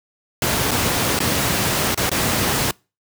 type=noise with dropouts; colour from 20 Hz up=pink; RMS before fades=-19 dBFS; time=0.42-2.71 s; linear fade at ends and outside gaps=2 ms; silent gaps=0.71-0.714 / 1.191-1.202 / 1.946-1.975 / 2.095-2.115 s; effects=noise-tail reverb RT60 0.3 s tail -26 dB re dry + high-pass 80 Hz 12 dB/octave